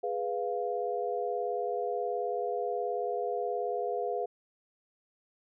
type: chord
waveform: sine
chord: F diminished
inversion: first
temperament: equal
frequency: 415.3 / 493.9 / 698.5 Hz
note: Ab4 / Cb5 / F5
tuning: 0 / 0 / 0 cents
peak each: -34 / -34 / -34 dBFS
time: 0.03-4.26 s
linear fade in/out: 10 ms
effects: none